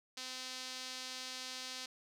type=tone with band-pass filter; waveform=sawtooth; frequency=256.8 Hz; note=C4; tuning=32 cents flat; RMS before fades=-45 dBFS; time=0.17-1.86 s; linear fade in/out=5 ms; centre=4700 Hz; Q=1.7; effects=none